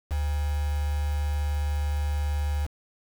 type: tone with quantisation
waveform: sine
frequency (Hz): 73.42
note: D2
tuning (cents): 0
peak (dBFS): -24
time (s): 0.1-2.67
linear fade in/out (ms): 20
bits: 6
effects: none